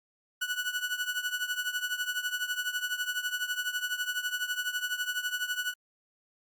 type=tone with tremolo; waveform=30% pulse; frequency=1476 Hz; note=F#6; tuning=5 cents flat; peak=-24 dBFS; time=0.41-5.74 s; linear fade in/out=10 ms; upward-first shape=triangle; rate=12 Hz; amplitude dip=85%; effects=Opus 48 kbps